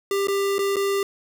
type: tone with dropouts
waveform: square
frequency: 396.5 Hz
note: G4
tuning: 20 cents sharp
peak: -21 dBFS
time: 0.11-1.03 s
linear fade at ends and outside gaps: 2 ms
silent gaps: 0.272-0.283 / 0.583-0.59 / 0.759-0.766 s
effects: none